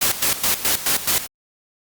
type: noise with tremolo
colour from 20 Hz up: white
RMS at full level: -18 dBFS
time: 0.01-1.27 s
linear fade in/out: 10 ms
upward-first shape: square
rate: 4.7 Hz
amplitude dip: 75%
effects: Opus 48 kbps